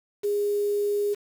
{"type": "tone with quantisation", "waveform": "sine", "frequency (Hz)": 410.4, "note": "G#4", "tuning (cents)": -21, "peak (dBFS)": -22, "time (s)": [0.23, 1.15], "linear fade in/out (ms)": 20, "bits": 7, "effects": []}